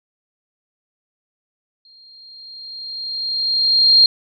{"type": "tone with exponential growth", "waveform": "sine", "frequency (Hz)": 4212, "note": "C8", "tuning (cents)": 11, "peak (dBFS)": -6, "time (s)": [1.85, 4.06], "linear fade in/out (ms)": 2, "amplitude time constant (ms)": 480, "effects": []}